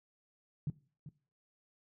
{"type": "tone with echo", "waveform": "sine", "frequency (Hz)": 145.9, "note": "D3", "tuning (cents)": -11, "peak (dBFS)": -31, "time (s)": [0.67, 0.7], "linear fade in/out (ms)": 2, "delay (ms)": 390, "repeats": 1, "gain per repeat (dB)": -13, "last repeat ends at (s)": 1.09, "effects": ["noise-tail reverb RT60 0.4 s tail -18 dB re dry"]}